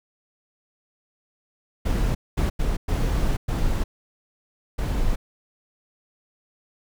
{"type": "noise bursts at uneven times", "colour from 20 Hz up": "brown", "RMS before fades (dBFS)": -22, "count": 6, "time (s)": [[1.85, 2.15], [2.37, 2.5], [2.59, 2.77], [2.88, 3.37], [3.48, 3.84], [4.78, 5.16]], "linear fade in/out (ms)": 10, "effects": []}